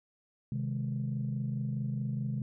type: chord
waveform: sine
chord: Ab major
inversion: first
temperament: equal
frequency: 130.81 / 155.56 / 207.7 Hz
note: C3 / Eb3 / Ab3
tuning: 0 / 0 / 0 cents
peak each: -32 / -38 / -36 dBFS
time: 0.52-2.42 s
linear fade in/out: 2 ms
effects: tanh soft clip ceiling -24 dBFS